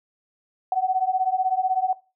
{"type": "beating tone pair", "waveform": "sine", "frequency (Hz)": [740, 756], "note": ["F#5", "F#5"], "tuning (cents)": [0, 37], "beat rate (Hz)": 16, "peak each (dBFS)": -23, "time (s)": [0.72, 1.93], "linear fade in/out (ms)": 2, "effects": ["noise-tail reverb RT60 0.3 s tail -19 dB re dry"]}